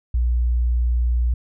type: tone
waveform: sine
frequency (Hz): 60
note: B1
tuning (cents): -49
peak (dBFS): -16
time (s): 0.14-1.34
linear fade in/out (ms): 5
effects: none